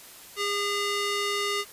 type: tone with band-pass filter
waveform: square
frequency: 406.6 Hz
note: G#4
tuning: 37 cents flat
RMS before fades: -28 dBFS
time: 0.36-1.65 s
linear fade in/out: 50 ms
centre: 3400 Hz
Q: 0.59
effects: white hiss -47 dBFS RMS until 1.72 s + resampled to 32000 Hz